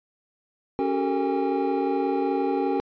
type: tone cluster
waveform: triangle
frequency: 277.2 / 381.1 / 426.4 / 457.8 / 809 Hz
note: C#4 / G4 / G#4 / A#4 / G#5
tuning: 0 / -49 / +46 / -31 / -46 cents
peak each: -25 / -25 / -32 / -27 / -27 dBFS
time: 0.79-2.8 s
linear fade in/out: 0 ms
effects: resampled to 11025 Hz